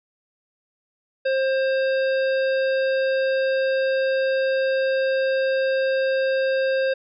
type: harmonic tone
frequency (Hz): 531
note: C5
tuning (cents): +25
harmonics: 1 / 3 / 5 / 7 / 9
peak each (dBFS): -19 / -28 / -35 / -39 / -41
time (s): 1.25-6.94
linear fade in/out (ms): 10
effects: none